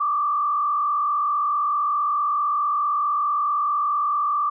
sine tone with frequency modulation, 1174.7 Hz, D6, in tune, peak -19 dBFS, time 0-4.5 s, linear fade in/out 10 ms, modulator 44.6 Hz, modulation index 0.92, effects none

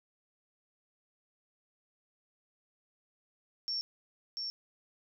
sine tone with echo, 5460 Hz, F8, 40 cents flat, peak -32 dBFS, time 3.68-3.81 s, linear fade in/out 0 ms, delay 690 ms, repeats 1, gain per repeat -3 dB, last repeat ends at 4.5 s, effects none

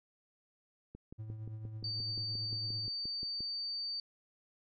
click train, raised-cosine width 3 ms, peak -35 dBFS, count 15, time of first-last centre 0.95-3.406 s, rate 5.7 Hz
triangle tone with tremolo, 109.1 Hz, A2, 14 cents flat, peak -37 dBFS, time 1.18-2.88 s, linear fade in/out 20 ms, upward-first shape triangle, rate 9 Hz, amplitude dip 50%
sine tone, 4600 Hz, D8, 37 cents flat, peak -36 dBFS, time 1.84-4 s, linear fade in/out 2 ms
effects none

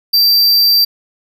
square tone, 4690 Hz, D8, 3 cents flat, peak -8 dBFS, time 0.13-0.85 s, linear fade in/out 10 ms, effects none

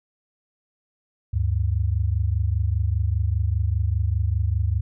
sine tone pair together, 74.98 / 100 Hz, D2 / G2, +36 / +35 cents, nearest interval perfect fourth, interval 499 cents, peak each -22 dBFS, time 1.33-4.81 s, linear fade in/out 10 ms, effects none

